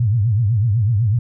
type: tone with vibrato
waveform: sine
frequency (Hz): 109.5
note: A2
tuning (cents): -8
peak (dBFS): -13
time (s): 0-1.19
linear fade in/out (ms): 5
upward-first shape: triangle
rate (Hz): 8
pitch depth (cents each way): 250
effects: none